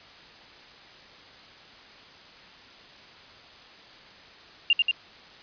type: tone with echo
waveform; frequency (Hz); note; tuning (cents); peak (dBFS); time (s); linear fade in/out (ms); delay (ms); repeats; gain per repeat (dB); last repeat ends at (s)
sine; 2794; F7; 0; -16; 4.7-4.73; 2; 91; 2; -2; 4.912
effects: white hiss -49 dBFS RMS until 5.42 s + resampled to 11025 Hz